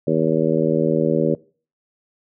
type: harmonic tone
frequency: 79.7 Hz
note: D#2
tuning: 42 cents sharp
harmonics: 2 / 3 / 4 / 5 / 6 / 7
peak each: -23 / -23 / -23 / -23 / -23 / -23 dBFS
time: 0.07-1.35 s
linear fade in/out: 5 ms
effects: noise-tail reverb RT60 0.4 s tail -22 dB re dry